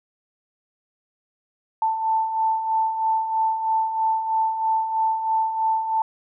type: beating tone pair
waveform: sine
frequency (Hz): 884 / 887.1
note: A5 / A5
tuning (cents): +8 / +14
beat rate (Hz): 3.1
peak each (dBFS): -28 / -20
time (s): 1.82-6.02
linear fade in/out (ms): 2
effects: none